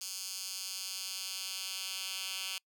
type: tone with high-pass filter sweep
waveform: 10% pulse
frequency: 190 Hz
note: F#3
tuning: 46 cents sharp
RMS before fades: -40 dBFS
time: 0.01-2.58 s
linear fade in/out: 2 ms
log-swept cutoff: 5300 to 3100 Hz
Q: 1.5
effects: noise-tail reverb RT60 0.1 s tail -26 dB re dry